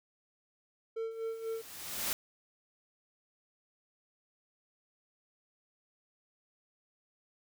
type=tone with tremolo; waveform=triangle; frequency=450.7 Hz; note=A4; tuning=42 cents sharp; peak=-31 dBFS; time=0.96-1.62 s; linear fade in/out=10 ms; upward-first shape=sine; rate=4.1 Hz; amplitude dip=65%
type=noise with exponential growth; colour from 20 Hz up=white; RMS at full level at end=-32 dBFS; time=1.11-2.13 s; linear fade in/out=1 ms; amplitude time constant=220 ms
effects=none